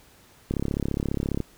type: click train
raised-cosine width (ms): 3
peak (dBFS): -13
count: 32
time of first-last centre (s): 0.51-1.403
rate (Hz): 34.7
effects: pink hiss -55 dBFS RMS until 1.57 s